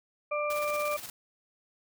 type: harmonic tone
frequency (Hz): 593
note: D5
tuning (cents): +17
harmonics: 1 / 2 / 4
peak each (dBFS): -30 / -33 / -36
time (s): 0.31-0.97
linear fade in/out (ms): 10
type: noise with tremolo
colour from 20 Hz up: white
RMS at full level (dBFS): -40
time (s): 0.5-1.1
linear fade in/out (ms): 2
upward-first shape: square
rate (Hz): 17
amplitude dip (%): 50
effects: none